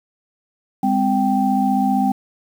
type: tone cluster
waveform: sine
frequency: 202.8 / 258.1 / 782 Hz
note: G#3 / C4 / G5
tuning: -41 / -23 / -4 cents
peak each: -19 dBFS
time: 0.83-2.12 s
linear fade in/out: 5 ms
effects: 7-bit